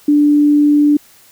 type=tone; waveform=sine; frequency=293.7 Hz; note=D4; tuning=in tune; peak=-7 dBFS; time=0.08-0.97 s; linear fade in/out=5 ms; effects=white hiss -46 dBFS RMS until 1.31 s

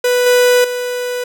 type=tone with level steps; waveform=45% pulse; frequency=493.9 Hz; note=B4; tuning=in tune; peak=-11 / -8 / -18 dBFS; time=0.04-1.24 s; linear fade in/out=5 ms; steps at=0.26 / 0.64 s; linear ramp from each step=5 ms; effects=none

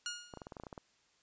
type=tone with exponential decay; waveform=10% pulse; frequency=1430 Hz; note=F6; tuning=41 cents sharp; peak=-26 dBFS; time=0.06-0.48 s; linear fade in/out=1 ms; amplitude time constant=91 ms
type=clicks; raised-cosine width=1 ms; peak=-31 dBFS; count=11; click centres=0.338 / 0.373 / 0.418 / 0.469 / 0.522 / 0.568 / 0.599 / 0.636 / 0.668 / 0.728 / 0.778 s
effects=white hiss -71 dBFS RMS until 1.22 s + resampled to 16000 Hz

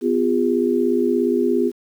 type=tone cluster; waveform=sine; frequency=251.2 / 349.6 / 406.7 Hz; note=B3 / F4 / G#4; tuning=+30 / +2 / -36 cents; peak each=-20 dBFS; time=0.01-1.72 s; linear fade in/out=50 ms; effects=8-bit

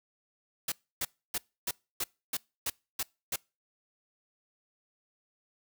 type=noise bursts; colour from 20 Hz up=white; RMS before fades=-32 dBFS; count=9; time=0.68-3.36 s; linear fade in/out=5 ms; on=40 ms; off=290 ms; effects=noise-tail reverb RT60 0.3 s tail -26 dB re dry

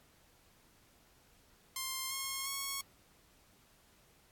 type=tone with pitch steps; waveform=5% pulse; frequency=1054 / 1077.4 / 1101.3 Hz; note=C6 / C#6 / C#6; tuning=+12 / -50 / -12 cents; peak=-25 dBFS; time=1.76-2.81 s; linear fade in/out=2 ms; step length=350 ms; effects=pink hiss -66 dBFS RMS until 4.31 s + AAC 64 kbps

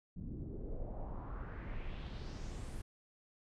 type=noise with low-pass filter sweep; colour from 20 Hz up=brown; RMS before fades=-43 dBFS; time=0.16-2.82 s; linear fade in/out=10 ms; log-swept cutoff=220 to 11000 Hz; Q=2.7; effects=none

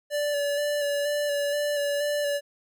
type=tone with vibrato; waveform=square; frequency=580 Hz; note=D5; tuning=22 cents flat; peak=-25 dBFS; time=0.1-2.41 s; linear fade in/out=50 ms; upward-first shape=square; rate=2.1 Hz; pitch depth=18 cents each way; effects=none

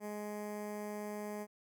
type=tone with notch filter; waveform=15% pulse; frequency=208.9 Hz; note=G#3; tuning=10 cents sharp; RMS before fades=-42 dBFS; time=0-1.47 s; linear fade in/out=50 ms; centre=3700 Hz; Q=0.69; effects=none

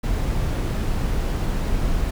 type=noise; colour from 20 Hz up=brown; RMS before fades=-22 dBFS; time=0.03-2.11 s; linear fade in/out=10 ms; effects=none

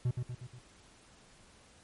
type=tone with echo; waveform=triangle; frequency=123.47 Hz; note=B2; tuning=in tune; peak=-25 dBFS; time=0.05-0.11 s; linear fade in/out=5 ms; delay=120 ms; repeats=4; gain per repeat=-5 dB; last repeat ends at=0.59 s; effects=pink hiss -60 dBFS RMS until 1.83 s + MP3 48 kbps

